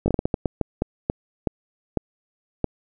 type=slowing click train; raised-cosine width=2 ms; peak=-7 dBFS; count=14; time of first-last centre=0.06-2.643 s; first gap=20 ms; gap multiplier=1.34; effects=none